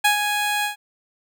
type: tone with ADSR envelope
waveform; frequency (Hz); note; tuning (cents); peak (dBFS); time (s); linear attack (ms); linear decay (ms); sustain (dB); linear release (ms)
15% pulse; 830.6; G#5; 0; -7; 0.04-0.76; 11; 110; -7; 120
effects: none